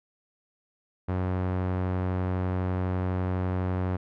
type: tone with low-pass filter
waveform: sawtooth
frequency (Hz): 92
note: F#2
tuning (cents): -9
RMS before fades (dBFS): -28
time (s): 1.08-3.97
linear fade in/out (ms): 10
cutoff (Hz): 1400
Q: 0.77
effects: none